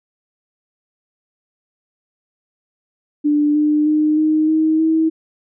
sine tone with pitch steps, 295.5 / 300.3 / 305.2 / 310.2 / 315.2 / 320.4 Hz, D4 / D4 / D#4 / D#4 / D#4 / E4, +11 / +39 / -33 / -5 / +23 / -49 cents, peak -12 dBFS, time 3.24-5.1 s, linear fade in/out 20 ms, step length 310 ms, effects none

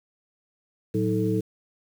sine tone cluster, 113.2 / 186.1 / 316.8 / 438.6 Hz, A2 / F#3 / D#4 / A4, +50 / +10 / +31 / -6 cents, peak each -27 dBFS, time 0.94-1.41 s, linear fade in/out 10 ms, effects 8-bit

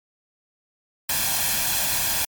white noise with comb filter, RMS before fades -23 dBFS, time 1.09-2.25 s, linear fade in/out 5 ms, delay 1.2 ms, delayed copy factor +0.65, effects MP3 96 kbps

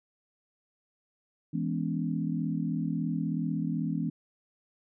sine chord, C# minor seventh, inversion first, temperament equal with one note detuned, 164.81 / 207.7 / 246.9 / 283.2 Hz, E3 / G#3 / B3 / C#4, 0 / 0 / 0 / +37 cents, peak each -31 / -35 / -34 / -35 dBFS, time 1.53-4.1 s, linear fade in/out 10 ms, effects none

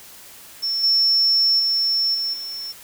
sine tone with level steps, 5400 Hz, E8, 41 cents sharp, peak -20 / -14 / -17 / -21 / -28 dBFS, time 0.62-2.73 s, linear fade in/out 20 ms, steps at 0.83 / 1.59 / 2.14 / 2.33 s, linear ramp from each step 10 ms, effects white hiss -43 dBFS RMS until 2.83 s

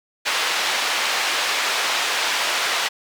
white band-pass noise, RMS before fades -22 dBFS, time 0.25-2.89 s, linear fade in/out 20 ms, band 610 to 3700 Hz, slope 12 dB/octave, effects none

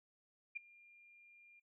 sine tone with ADSR envelope, 2400 Hz, D7, 37 cents sharp, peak -37 dBFS, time 0.55-1.6 s, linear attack 18 ms, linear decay 9 ms, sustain -24 dB, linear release 11 ms, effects noise-tail reverb RT60 0.1 s tail -17 dB re dry

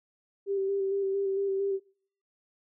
sine tone with vibrato, 392 Hz, G4, in tune, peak -26 dBFS, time 0.46-1.8 s, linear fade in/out 50 ms, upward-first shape square, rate 4.4 Hz, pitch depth 20 cents each way, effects noise-tail reverb RT60 0.6 s tail -25 dB re dry

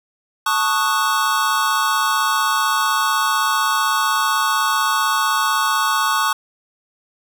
square chord, D# half-diminished seventh, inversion second, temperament equal, 880 / 1108.7 / 1244.5 / 1480 Hz, A5 / C#6 / D#6 / F#6, 0 / 0 / 0 / 0 cents, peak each -24 / -20 / -23 / -24 dBFS, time 0.46-6.33 s, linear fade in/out 5 ms, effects none

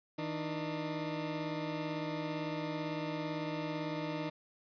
20% pulse tone pair together, 159.4 / 300.9 Hz, D#3 / D4, +42 / +42 cents, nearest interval major seventh, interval 1100 cents, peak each -34 / -33 dBFS, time 0.18-4.3 s, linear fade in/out 10 ms, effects resampled to 11025 Hz + 11-bit

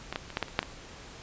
clicks, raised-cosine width 0.3 ms, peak -17 / -14 / -24 / -12 / -12 / -26 / -7 / -18 dBFS, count 8, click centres 0.126 / 0.159 / 0.303 / 0.371 / 0.427 / 0.483 / 0.591 / 0.629 s, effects pink hiss -47 dBFS RMS until 1.22 s + resampled to 16000 Hz

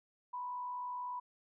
sine tone with frequency modulation, 987.8 Hz, B5, in tune, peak -38 dBFS, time 0.33-1.2 s, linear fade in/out 10 ms, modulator 56.6 Hz, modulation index 0.33, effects none

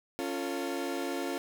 30% pulse chord, Db augmented, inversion none, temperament equal with one note detuned, 277.2 / 349.2 / 449.8 Hz, Db4 / F4 / A4, 0 / 0 / +38 cents, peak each -33 / -33 / -37 dBFS, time 0.19-1.38 s, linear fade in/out 0 ms, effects none

